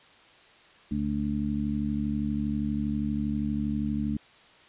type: harmonic tone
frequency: 72.5 Hz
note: D2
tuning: 22 cents flat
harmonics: 1 / 2 / 3 / 4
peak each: -35 / -35 / -28 / -33 dBFS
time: 0.91-4.17 s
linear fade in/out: 5 ms
effects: white hiss -55 dBFS RMS until 4.68 s + resampled to 8000 Hz